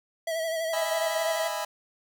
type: tone with vibrato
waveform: square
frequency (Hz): 651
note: E5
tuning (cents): -22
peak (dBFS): -28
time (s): 0.27-1.48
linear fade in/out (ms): 5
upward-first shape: sine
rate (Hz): 12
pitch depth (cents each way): 38
type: chord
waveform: sawtooth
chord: E major seventh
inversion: third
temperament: just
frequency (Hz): 618.1 / 659.3 / 824.1 / 988.9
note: D#5 / E5 / G#5 / B5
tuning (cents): -12 / 0 / -14 / +2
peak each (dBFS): -31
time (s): 0.73-1.65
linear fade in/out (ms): 5
effects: none